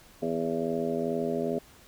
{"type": "harmonic tone with a mistuned harmonic", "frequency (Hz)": 82.41, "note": "E2", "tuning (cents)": 0, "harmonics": [2, 3, 4, 5, 6, 7, 8], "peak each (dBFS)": [-38, -32, -39, -31, -39, -35, -36], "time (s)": [0.22, 1.59], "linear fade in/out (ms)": 5, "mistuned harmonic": 8, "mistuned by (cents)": 28, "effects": ["pink hiss -55 dBFS RMS until 1.87 s"]}